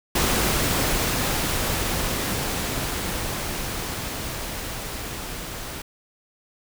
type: noise with level ramp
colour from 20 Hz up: pink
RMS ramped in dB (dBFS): -21 to -34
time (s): 0.15-5.82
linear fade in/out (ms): 5
effects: none